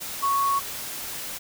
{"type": "tone in noise", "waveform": "sine", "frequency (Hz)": 1108.7, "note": "C#6", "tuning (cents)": 0, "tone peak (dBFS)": -20, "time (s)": [0.22, 0.6], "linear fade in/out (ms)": 20, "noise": "white", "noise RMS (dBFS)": -34, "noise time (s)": [0, 1.39], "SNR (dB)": 11, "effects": []}